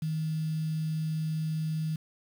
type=tone with quantisation; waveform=sine; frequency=157.5 Hz; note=D#3; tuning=21 cents sharp; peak=-28 dBFS; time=0.02-1.96 s; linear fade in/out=5 ms; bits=8; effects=none